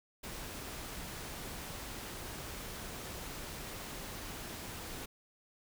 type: noise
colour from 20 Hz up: pink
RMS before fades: -44 dBFS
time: 0.23-5.06 s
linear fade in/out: 10 ms
effects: none